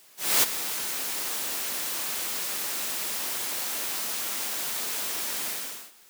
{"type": "noise with ADSR envelope", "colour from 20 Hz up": "white", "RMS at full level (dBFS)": -19, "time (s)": [0.17, 5.93], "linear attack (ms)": 260, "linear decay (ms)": 17, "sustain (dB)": -12, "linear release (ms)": 450, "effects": ["white hiss -55 dBFS RMS until 6.09 s", "high-pass 200 Hz 12 dB/octave"]}